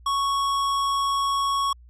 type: tone with hard clipping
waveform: sine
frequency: 1108.7 Hz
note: C#6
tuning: in tune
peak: -23 dBFS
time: 0.06-1.73 s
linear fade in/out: 5 ms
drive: 14 dB
effects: added 60 Hz sine -46 dBFS peak until 1.89 s